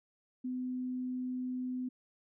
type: tone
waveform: sine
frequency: 253.1 Hz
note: B3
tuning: 43 cents sharp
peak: -34 dBFS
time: 0.44-1.89 s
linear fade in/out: 10 ms
effects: none